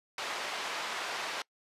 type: band-pass noise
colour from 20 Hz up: pink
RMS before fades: -37 dBFS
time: 0.18-1.42 s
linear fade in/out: 2 ms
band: 690 to 4500 Hz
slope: 12 dB/octave
effects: noise-tail reverb RT60 0.1 s tail -24 dB re dry + resampled to 32000 Hz